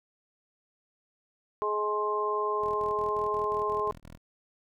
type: harmonic tone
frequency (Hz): 210.6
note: G#3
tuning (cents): +24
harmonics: 2 / 3 / 4 / 5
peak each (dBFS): -30 / -38 / -38 / -29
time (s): 1.62-3.91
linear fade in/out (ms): 0
type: tone bursts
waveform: 10% pulse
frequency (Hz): 40.77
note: E1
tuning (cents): -18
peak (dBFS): -37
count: 9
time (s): 2.61-4.176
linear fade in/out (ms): 10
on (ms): 150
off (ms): 27
effects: none